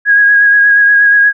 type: tone with vibrato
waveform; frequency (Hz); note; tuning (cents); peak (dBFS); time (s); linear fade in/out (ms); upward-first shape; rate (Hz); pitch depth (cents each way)
sine; 1649; G#6; -13; -4; 0.05-1.33; 50; sine; 8.4; 22
effects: none